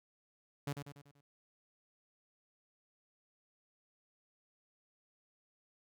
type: tone with echo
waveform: sawtooth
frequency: 142.9 Hz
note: D3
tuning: 47 cents flat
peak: -32 dBFS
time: 0.67-0.73 s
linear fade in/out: 5 ms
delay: 96 ms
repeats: 5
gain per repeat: -6 dB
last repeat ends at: 1.21 s
effects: none